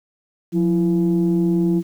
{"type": "tone pair together", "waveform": "sine", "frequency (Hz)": [177.2, 334.5], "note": ["F3", "E4"], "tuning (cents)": [25, 25], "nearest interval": "major seventh", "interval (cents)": 1100, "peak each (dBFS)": [-16, -17], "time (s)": [0.52, 1.83], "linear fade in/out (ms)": 50, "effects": ["tanh soft clip ceiling -10 dBFS", "8-bit"]}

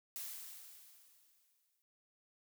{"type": "noise with exponential decay", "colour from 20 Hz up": "blue", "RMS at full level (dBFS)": -43, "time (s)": [0.16, 1.82], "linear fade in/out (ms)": 0, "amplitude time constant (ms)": 360, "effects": []}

